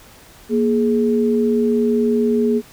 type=tone pair together; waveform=sine; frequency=235.3 / 419.3 Hz; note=A#3 / G#4; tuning=+16 / +17 cents; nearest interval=minor seventh; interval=1001 cents; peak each=-16 / -17 dBFS; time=0.49-2.62 s; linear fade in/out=50 ms; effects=pink hiss -45 dBFS RMS until 2.72 s